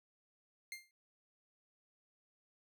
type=tone with exponential decay; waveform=sawtooth; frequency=2108 Hz; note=C7; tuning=12 cents sharp; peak=-37 dBFS; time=0.72-0.91 s; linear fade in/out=1 ms; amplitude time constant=41 ms; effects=none